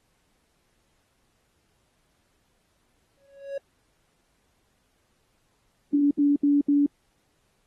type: tone with exponential growth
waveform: triangle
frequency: 554.4 Hz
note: C#5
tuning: in tune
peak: -25 dBFS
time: 3.17-3.58 s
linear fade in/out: 5 ms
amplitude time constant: 89 ms
type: tone bursts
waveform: sine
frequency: 287 Hz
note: D4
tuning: 40 cents flat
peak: -17 dBFS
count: 4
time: 5.93-6.863 s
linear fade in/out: 5 ms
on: 180 ms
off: 71 ms
effects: pink hiss -70 dBFS RMS until 7.66 s + AAC 32 kbps